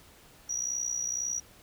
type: tone with amplitude modulation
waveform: sine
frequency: 5790 Hz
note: F#8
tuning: 38 cents flat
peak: -25 dBFS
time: 0.49-1.4 s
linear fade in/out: 10 ms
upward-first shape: sine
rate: 62 Hz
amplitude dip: 80%
effects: tanh soft clip ceiling -24 dBFS + pink hiss -56 dBFS RMS until 1.62 s